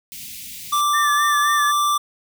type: band-stop noise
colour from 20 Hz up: white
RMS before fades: -35 dBFS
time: 0.12-0.81 s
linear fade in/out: 0 ms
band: 280 to 2100 Hz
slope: 48 dB/octave
type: tone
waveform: square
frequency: 1174.7 Hz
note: D6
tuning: in tune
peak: -17 dBFS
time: 0.72-1.98 s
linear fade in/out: 10 ms
type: tone with vibrato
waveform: sine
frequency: 1760 Hz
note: A6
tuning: in tune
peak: -21 dBFS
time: 0.93-1.72 s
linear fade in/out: 20 ms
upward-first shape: sine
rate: 3.8 Hz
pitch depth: 57 cents each way
effects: none